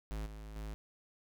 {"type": "tone with level steps", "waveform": "square", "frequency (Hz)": 53, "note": "G#1", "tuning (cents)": 36, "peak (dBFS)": [-38, -46, -41], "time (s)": [0.11, 0.74], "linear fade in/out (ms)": 0, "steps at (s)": [0.26, 0.56], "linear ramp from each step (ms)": 2, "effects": []}